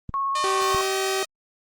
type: clicks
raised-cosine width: 5 ms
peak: -20 dBFS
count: 2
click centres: 0.093 / 0.747 s
type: tone with vibrato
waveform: sine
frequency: 1096 Hz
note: C#6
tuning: 20 cents flat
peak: -22 dBFS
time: 0.14-0.81 s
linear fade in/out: 0 ms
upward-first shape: sine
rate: 17 Hz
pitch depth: 12 cents each way
type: tone with pitch glide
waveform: 5% pulse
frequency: 606 to 626.3 Hz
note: D#5 to D#5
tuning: -46 to +11 cents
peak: -16 dBFS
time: 0.35-1.25 s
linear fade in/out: 5 ms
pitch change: +57 cents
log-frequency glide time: 0.68-0.78 s
type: tone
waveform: sawtooth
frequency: 385.1 Hz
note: G4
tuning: 31 cents flat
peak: -20 dBFS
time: 0.44-1.23 s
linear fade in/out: 0 ms
effects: Opus 24 kbps